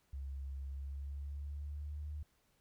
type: tone with pitch glide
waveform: sine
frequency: 68.2 to 74.8 Hz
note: C#2 to D2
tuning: -28 to +32 cents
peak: -40 dBFS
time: 0.13-2.23 s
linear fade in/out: 5 ms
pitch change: +160 cents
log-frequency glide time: 0.67-2.1 s
effects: pink hiss -75 dBFS RMS until 2.6 s